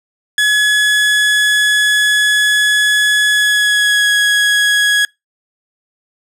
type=tone with pitch glide; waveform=30% pulse; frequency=1694 to 1666.8 Hz; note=G#6 to G#6; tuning=+34 to +6 cents; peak=-7 dBFS; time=0.38-5.05 s; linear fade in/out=2 ms; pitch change=-28 cents; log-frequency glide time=3.3-4.1 s; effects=noise-tail reverb RT60 0.2 s tail -25 dB re dry + low-pass 11000 Hz 12 dB/octave